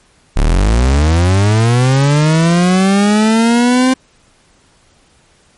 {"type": "linear sweep", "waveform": "40% pulse", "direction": "up", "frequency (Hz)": [32.7, 261.6], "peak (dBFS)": -7, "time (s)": [0.36, 3.94], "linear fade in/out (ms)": 10, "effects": ["pink hiss -51 dBFS RMS until 5.57 s", "MP3 48 kbps"]}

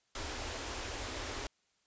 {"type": "band-stop noise", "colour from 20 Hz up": "pink", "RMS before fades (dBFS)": -40, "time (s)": [0.15, 1.47], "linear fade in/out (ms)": 2, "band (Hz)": [110, 250], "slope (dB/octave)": 48, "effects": ["white hiss -75 dBFS RMS until 1.86 s", "resampled to 16000 Hz"]}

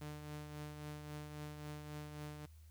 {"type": "tone with tremolo", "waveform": "sawtooth", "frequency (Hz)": 149.7, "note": "D3", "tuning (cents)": 33, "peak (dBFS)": -40, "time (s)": [0.01, 2.46], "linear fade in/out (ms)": 5, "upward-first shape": "triangle", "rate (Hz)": 3.7, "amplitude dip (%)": 50, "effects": ["added 78 Hz sine -56 dBFS peak until 2.7 s", "white hiss -72 dBFS RMS until 2.7 s"]}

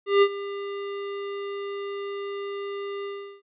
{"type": "tone with ADSR envelope", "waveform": "square", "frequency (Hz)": 400.3, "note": "G4", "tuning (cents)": 36, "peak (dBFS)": -14, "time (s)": [0.06, 3.42], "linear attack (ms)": 160, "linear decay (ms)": 61, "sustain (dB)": -17, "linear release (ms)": 370, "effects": ["resampled to 8000 Hz"]}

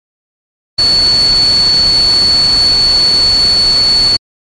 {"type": "tone in noise", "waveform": "sine", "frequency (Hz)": 4435, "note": "C#8", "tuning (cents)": 0, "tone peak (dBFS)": -6, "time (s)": [0.78, 4.17], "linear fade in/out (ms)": 10, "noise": "pink", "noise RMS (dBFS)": -21, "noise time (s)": [0.78, 4.17], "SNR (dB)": 12, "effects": ["MP3 48 kbps"]}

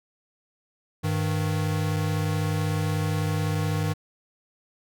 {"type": "tone pair together", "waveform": "square", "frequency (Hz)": [100, 156.15], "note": ["G2", "D#3"], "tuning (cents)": [35, 7], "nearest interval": "minor sixth", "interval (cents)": 772, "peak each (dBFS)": -27, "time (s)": [1.03, 3.94], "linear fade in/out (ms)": 20, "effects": []}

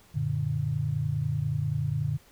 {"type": "chord", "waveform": "sine", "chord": "Gb augmented", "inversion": "none", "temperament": "equal", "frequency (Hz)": [92.5, 116.54, 146.83], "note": ["Gb2", "Bb2", "D3"], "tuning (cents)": [0, 0, 0], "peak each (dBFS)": [-34, -30, -28], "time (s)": [0.14, 2.18], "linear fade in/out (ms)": 20, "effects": ["pink hiss -58 dBFS RMS until 2.31 s"]}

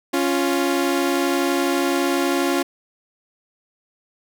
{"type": "tone pair together", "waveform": "sawtooth", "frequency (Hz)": [277.2, 349.3], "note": ["C#4", "F4"], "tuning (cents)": [0, 0], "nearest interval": "major third", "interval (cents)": 400, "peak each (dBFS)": -17, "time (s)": [0.13, 2.63], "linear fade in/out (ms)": 10, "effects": []}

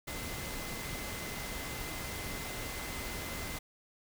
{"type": "tone in noise", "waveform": "sine", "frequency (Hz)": 2055, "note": "C7", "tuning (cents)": -32, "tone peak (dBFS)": -47, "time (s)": [0.07, 3.59], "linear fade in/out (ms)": 10, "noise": "pink", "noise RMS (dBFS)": -40, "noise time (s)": [0.07, 3.59], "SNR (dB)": -10, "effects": []}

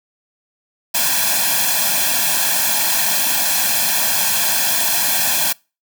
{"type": "noise with comb filter", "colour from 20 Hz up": "white", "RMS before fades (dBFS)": -17, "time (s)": [0.94, 5.53], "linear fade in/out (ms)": 10, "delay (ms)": 1.2, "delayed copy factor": 0.9, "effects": ["noise-tail reverb RT60 0.3 s tail -26 dB re dry", "high-pass 200 Hz 12 dB/octave"]}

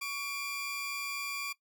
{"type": "tone pair together", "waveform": "sawtooth", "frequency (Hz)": [1124, 2388], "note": ["C#6", "D7"], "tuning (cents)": [24, 28], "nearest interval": "octave + minor second", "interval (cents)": 1304, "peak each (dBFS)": [-37, -33], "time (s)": [0.01, 1.53], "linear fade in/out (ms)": 10, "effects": ["noise-tail reverb RT60 0.1 s tail -18 dB re dry"]}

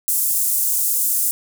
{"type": "high-pass noise", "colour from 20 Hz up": "pink", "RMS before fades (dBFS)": -19, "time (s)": [0.08, 1.31], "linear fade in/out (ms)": 0, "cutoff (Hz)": 8300, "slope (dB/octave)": 24, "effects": []}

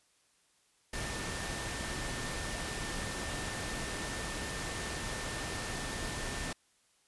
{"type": "tone in noise", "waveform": "sine", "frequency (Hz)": 1797, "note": "A6", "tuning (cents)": 36, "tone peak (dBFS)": -45, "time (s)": [0.93, 6.53], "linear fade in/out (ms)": 5, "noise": "pink", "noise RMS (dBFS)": -38, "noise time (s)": [0.93, 6.53], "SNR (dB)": -10, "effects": ["white hiss -70 dBFS RMS until 7.07 s", "resampled to 24000 Hz"]}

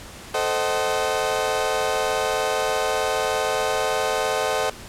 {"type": "chord", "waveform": "30% pulse", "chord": "A diminished seventh", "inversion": "none", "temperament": "equal with one note detuned", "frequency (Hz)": [440, 523.3, 622.3, 757.3], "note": ["A4", "C5", "Eb5", "Gb5"], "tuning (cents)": [0, 0, 0, 40], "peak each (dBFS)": -24, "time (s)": [0.34, 4.7], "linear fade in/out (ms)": 5, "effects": ["pink hiss -40 dBFS RMS until 4.88 s", "low-pass 11000 Hz 12 dB/octave"]}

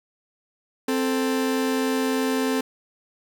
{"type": "tone pair together", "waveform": "40% pulse", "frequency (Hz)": [261.6, 440], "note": ["C4", "A4"], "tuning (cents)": [0, 0], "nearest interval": "major sixth", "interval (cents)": 900, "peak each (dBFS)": [-22, -25], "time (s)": [0.88, 2.61], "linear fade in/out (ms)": 5, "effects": []}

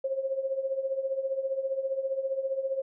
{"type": "tone with tremolo", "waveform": "sine", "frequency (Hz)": 536, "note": "C5", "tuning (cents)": 42, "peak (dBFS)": -24, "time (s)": [0.04, 2.82], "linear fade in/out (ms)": 5, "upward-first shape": "triangle", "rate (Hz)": 15, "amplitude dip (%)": 80, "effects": []}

